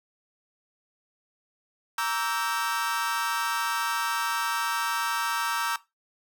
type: chord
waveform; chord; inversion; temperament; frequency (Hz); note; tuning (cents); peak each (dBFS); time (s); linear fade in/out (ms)
40% pulse; E half-diminished seventh; second; equal with one note detuned; 932.3 / 1152.5 / 1318.5 / 1568; Bb5 / D6 / E6 / G6; 0 / -33 / 0 / 0; -30 / -32 / -30 / -31; 1.98-5.76; 2
effects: noise-tail reverb RT60 0.2 s tail -17 dB re dry